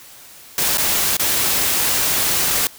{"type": "noise with dropouts", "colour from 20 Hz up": "white", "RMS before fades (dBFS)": -18, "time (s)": [0.58, 2.67], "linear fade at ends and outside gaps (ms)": 1, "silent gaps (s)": [[0.773, 0.781], [1.168, 1.196]], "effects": ["white hiss -42 dBFS RMS until 2.78 s"]}